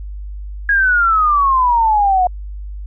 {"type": "exponential sweep", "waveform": "sine", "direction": "down", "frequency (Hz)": [1661.2, 716], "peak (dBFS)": -10, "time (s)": [0.69, 2.27], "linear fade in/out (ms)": 2, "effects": ["added 50 Hz sine -25 dBFS peak until 2.86 s"]}